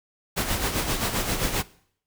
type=noise with tremolo; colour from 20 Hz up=pink; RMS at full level=-24 dBFS; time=0.36-1.63 s; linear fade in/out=20 ms; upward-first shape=sine; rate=7.6 Hz; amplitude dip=55%; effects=noise-tail reverb RT60 0.6 s tail -20 dB re dry